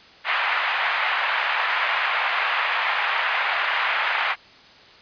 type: band-pass noise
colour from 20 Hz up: white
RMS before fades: -23 dBFS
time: 0.24-4.36 s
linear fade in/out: 50 ms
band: 760 to 2500 Hz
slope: 24 dB/octave
effects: white hiss -48 dBFS RMS until 5.01 s + resampled to 11025 Hz